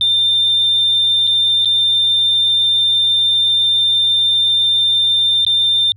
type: tone with dropouts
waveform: sine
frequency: 3593 Hz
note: A7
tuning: 36 cents sharp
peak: -10 dBFS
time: 0.01-5.92 s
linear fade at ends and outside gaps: 1 ms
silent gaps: 1.27-1.274 / 1.648-1.656 / 5.45-5.465 s
effects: tanh soft clip ceiling -6 dBFS + added 102 Hz sine -40 dBFS peak until 5.96 s